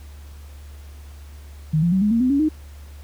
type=tone with pitch steps; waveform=sine; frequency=155.56 / 171.61 / 189.32 / 208.9 / 230.4 / 254.2 / 280.4 / 309.3 Hz; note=D#3 / F3 / F#3 / G#3 / A#3 / C4 / C#4 / D#4; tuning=0 / -30 / +40 / +10 / -20 / -50 / +20 / -10 cents; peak=-15 dBFS; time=1.73-2.49 s; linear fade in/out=10 ms; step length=95 ms; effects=added 72 Hz sine -37 dBFS peak until 3.03 s + pink hiss -51 dBFS RMS until 3.03 s